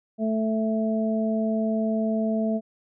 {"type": "harmonic tone", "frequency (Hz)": 220, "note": "A3", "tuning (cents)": 0, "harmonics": [1, 2, 3], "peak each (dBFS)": [-23, -32, -28], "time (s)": [0.18, 2.61], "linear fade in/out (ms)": 50, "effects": []}